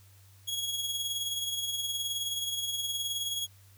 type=tone with tremolo; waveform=sawtooth; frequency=3322 Hz; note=G#7; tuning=in tune; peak=-26 dBFS; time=0.47-3.47 s; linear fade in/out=20 ms; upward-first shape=sine; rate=19 Hz; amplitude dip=45%; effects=added 97 Hz sine -55 dBFS peak until 3.77 s + white hiss -62 dBFS RMS until 3.77 s